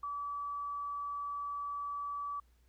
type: tone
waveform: sine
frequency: 1150 Hz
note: D6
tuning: 37 cents flat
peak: -36 dBFS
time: 0.03-2.4 s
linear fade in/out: 5 ms
effects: added 60 Hz sine -64 dBFS peak until 2.68 s + pink hiss -75 dBFS RMS until 2.68 s